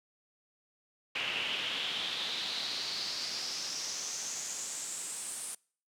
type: noise with band-pass filter sweep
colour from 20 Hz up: brown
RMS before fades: -37 dBFS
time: 1.15-5.55 s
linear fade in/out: 5 ms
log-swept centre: 2700 to 9200 Hz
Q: 4.8
effects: noise-tail reverb RT60 0.5 s tail -26 dB re dry + high-pass 150 Hz 12 dB/octave